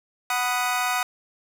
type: chord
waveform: 25% pulse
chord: B major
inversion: second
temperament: equal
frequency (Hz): 740 / 987.8 / 1244.5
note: F#5 / B5 / D#6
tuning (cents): 0 / 0 / 0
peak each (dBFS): -22 / -25 / -23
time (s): 0.3-1.03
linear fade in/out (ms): 2
effects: none